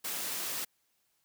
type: high-pass noise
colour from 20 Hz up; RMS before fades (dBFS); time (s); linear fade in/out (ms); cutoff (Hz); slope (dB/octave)
white; -36; 0.04-0.65; 10; 160; 12
effects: white hiss -75 dBFS RMS until 1.24 s